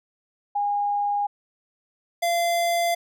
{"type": "tone pair in turn", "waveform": ["sine", "square"], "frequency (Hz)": [817, 687], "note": ["G#5", "F5"], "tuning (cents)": [-29, -29], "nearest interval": "minor third", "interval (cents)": 300, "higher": "first", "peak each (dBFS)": -21, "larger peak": "neither", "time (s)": [[0.55, 1.27], [2.22, 2.95]], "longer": "second", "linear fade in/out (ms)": 10, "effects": []}